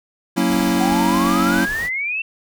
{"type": "chord", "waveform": "square", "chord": "F# dominant seventh", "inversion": "none", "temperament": "equal", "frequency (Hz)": [185, 233.1, 277.2, 329.6], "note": ["F#3", "A#3", "C#4", "E4"], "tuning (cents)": [0, 0, 0, 0], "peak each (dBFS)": -22, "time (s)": [0.36, 1.66], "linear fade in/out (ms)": 20}
{"type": "noise", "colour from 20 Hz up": "pink", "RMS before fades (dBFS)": -32, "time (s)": [0.47, 1.9], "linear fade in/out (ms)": 50}
{"type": "exponential sweep", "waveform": "sine", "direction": "up", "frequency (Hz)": [740, 2717], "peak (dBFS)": -20, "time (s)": [0.8, 2.22], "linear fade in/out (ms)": 5}
{"effects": []}